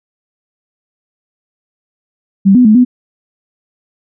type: tone with pitch steps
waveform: sine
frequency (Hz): 195 / 249.2 / 214.7 / 248.7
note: G3 / B3 / A3 / B3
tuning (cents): -9 / +16 / -42 / +12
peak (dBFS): -3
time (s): 2.45-2.85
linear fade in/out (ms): 20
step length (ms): 100
effects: none